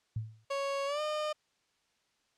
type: tone with exponential decay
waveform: sine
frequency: 110 Hz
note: A2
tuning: in tune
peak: -29 dBFS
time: 0.16-0.45 s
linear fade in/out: 5 ms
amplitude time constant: 63 ms
type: tone with pitch glide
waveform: 30% pulse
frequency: 554.4 to 608.1 Hz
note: C#5 to D#5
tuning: 0 to -40 cents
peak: -29 dBFS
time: 0.5-1.33 s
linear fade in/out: 10 ms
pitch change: +160 cents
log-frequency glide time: 0.86-1.01 s
effects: white hiss -74 dBFS RMS until 2.37 s + low-pass 6000 Hz 12 dB/octave